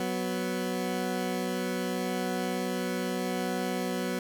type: tone pair together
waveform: 20% pulse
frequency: 184.97 / 246.9 Hz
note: F#3 / B3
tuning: 0 / 0 cents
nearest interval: perfect fourth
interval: 500 cents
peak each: -27 dBFS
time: 0-4.19 s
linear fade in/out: 2 ms
effects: none